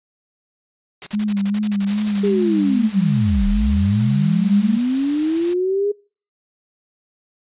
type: noise bursts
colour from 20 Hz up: white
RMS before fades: -31 dBFS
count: 15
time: 1.02-2.283 s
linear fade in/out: 0 ms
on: 45 ms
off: 42 ms
type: tone with vibrato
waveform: sine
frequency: 204.8 Hz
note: G#3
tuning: 24 cents flat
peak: -17 dBFS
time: 1.13-4.78 s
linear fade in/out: 10 ms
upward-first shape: sine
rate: 2.5 Hz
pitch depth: 58 cents each way
type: noise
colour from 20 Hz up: white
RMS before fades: -34 dBFS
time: 1.86-5.54 s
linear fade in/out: 10 ms
type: linear two-way sweep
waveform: sine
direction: down then up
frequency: 415.3 to 34.52 to 415.3 Hz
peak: -16 dBFS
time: 2.23-5.92 s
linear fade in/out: 10 ms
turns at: 3.48 s
effects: noise-tail reverb RT60 0.4 s tail -26 dB re dry + resampled to 8000 Hz